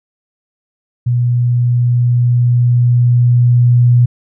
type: tone with level ramp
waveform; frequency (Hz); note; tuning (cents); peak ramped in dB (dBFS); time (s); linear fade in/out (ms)
sine; 121.7; B2; -25; -10 to -5; 1.06-4.06; 10
effects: none